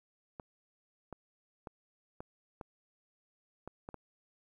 clicks, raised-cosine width 1 ms, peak -29 dBFS, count 8, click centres 0.398 / 1.127 / 1.672 / 2.205 / 2.612 / 3.676 / 3.889 / 3.943 s, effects 11-bit

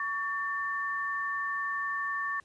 sine tone pair together, 1128 / 1788 Hz, C#6 / A6, +30 / +27 cents, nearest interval minor sixth, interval 797 cents, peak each -33 / -32 dBFS, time 0-2.4 s, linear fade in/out 2 ms, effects pink hiss -65 dBFS RMS until 2.44 s + resampled to 22050 Hz

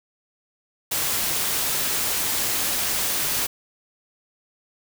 white noise, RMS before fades -24 dBFS, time 0.91-3.47 s, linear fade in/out 10 ms, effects none

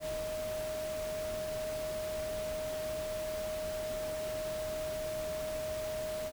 sine tone in noise, 622.3 Hz, D#5, in tune, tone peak -35 dBFS, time 0-6.32 s, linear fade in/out 50 ms, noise pink, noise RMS -44 dBFS, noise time 0-6.32 s, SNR +6 dB, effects none

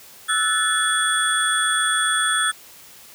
sine tone cluster, 1313 / 1480 / 1745 / 3393 / 8740 Hz, E6 / F#6 / A6 / G#7 / C#9, -7 / 0 / -15 / +36 / -26 cents, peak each -24 dBFS, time 0.28-2.52 s, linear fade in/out 20 ms, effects white hiss -45 dBFS RMS until 3.14 s + high-pass 60 Hz 12 dB/octave

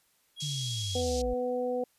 triangle tone, 3300 Hz, G#7, 12 cents flat, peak -35 dBFS, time 0.36-1.04 s, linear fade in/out 50 ms
white band-pass noise, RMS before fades -40 dBFS, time 0.4-1.22 s, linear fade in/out 5 ms, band 3800 to 6900 Hz, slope 24 dB/octave
sine linear sweep, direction down, 151.3 to 49 Hz, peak -33 dBFS, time 0.42-1.34 s, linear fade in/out 10 ms
harmonic tone, 248.7 Hz, B3, 12 cents sharp, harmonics 1 / 2 / 3, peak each -36 / -29 / -38 dBFS, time 0.95-1.84 s, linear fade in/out 5 ms
effects white hiss -69 dBFS RMS until 1.98 s + resampled to 32000 Hz

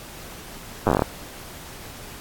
slowing click train, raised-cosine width 1 ms, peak -4 dBFS, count 10, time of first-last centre 0.87-1.021 s, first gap 9 ms, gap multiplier 1.15, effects pink hiss -40 dBFS RMS until 2.2 s + AAC 64 kbps

